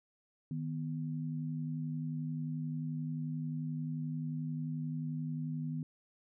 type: tone pair together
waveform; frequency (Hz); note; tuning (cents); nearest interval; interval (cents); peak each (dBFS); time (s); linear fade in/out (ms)
sine; 155.54 / 246.9; D#3 / B3; 0 / 0; minor sixth; 800; -36 / -40; 0.51-5.83; 2
effects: none